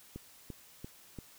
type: click train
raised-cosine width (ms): 3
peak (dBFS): -29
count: 4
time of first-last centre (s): 0.16-1.187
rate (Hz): 2.92
effects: white hiss -58 dBFS RMS until 1.38 s